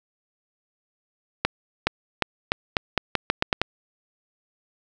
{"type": "accelerating click train", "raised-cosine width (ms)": 0.3, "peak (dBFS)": -3, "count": 11, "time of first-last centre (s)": [1.45, 3.616], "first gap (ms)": 420, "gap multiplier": 0.84, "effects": []}